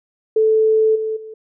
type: tone with level steps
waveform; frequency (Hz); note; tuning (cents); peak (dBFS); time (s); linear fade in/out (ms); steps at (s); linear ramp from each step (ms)
sine; 438.2; A4; -7; -11 / -19 / -31; 0.36-1.34; 5; 0.95 / 1.16; 10
effects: none